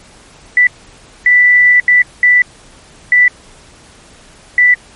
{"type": "tone bursts at uneven times", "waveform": "sine", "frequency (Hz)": 1975.5, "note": "B6", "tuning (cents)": 0, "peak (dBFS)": -4, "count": 6, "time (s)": [[0.57, 0.67], [1.26, 1.8], [1.88, 2.02], [2.23, 2.42], [3.12, 3.28], [4.58, 4.74]], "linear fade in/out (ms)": 2, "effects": ["pink hiss -41 dBFS RMS until 4.95 s", "MP3 48 kbps"]}